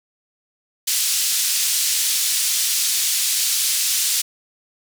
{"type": "band-pass noise", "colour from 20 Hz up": "white", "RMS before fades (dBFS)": -20, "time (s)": [0.87, 4.22], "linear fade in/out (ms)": 10, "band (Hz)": [3500, 9900], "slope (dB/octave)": 12, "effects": []}